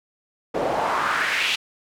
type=noise with band-pass filter sweep; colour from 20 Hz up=pink; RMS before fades=-23 dBFS; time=0.54-1.56 s; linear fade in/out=10 ms; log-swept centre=490 to 3100 Hz; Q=2.8; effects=none